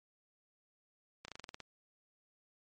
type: slowing click train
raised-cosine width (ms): 0.2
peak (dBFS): -28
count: 9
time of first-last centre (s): 1.25-1.603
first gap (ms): 32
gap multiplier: 1.09
effects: MP3 48 kbps